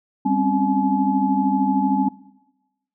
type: tone cluster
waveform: sine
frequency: 198.5 / 260.8 / 273.9 / 852 Hz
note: G3 / C4 / C#4 / G#5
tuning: +22 / -5 / -21 / +44 cents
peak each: -22 dBFS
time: 0.25-2.09 s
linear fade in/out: 10 ms
effects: noise-tail reverb RT60 1.0 s tail -20 dB re dry